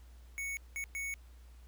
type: tone bursts at uneven times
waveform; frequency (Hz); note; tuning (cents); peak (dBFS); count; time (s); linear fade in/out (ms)
square; 2220; C#7; +2; -37; 3; 0.38-0.57 / 0.76-0.84 / 0.95-1.14; 0
effects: added 60 Hz sine -52 dBFS peak until 1.67 s + pink hiss -67 dBFS RMS until 1.67 s